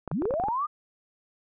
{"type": "clicks", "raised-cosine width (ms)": 1, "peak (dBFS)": -19, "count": 9, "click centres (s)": [0.077, 0.115, 0.221, 0.255, 0.308, 0.339, 0.399, 0.438, 0.485]}
{"type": "linear sweep", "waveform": "sine", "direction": "up", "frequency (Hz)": [110, 1246], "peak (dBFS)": -25, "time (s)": [0.11, 0.67], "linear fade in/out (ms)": 20}
{"effects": []}